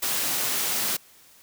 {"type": "high-pass noise", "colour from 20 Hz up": "white", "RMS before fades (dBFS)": -26, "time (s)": [0.02, 0.97], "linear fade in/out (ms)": 10, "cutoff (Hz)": 130, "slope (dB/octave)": 12, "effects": ["white hiss -54 dBFS RMS until 1.42 s"]}